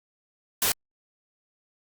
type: noise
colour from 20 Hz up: white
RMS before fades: -23 dBFS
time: 0.62-0.72 s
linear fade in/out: 2 ms
effects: Opus 48 kbps